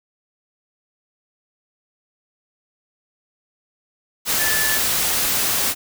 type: tone in noise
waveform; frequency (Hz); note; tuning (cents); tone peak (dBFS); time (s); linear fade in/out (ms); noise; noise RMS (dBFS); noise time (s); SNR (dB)
sine; 1742; A6; -18; -22; 4.37-4.8; 50; white; -20; 4.25-5.75; -5
effects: none